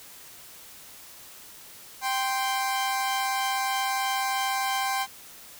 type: tone pair together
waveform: sawtooth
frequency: 784 / 1044.3 Hz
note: G5 / C6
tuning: 0 / -4 cents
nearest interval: perfect fourth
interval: 496 cents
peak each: -23 / -26 dBFS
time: 2.01-5.07 s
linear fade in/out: 50 ms
effects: white hiss -47 dBFS RMS until 5.59 s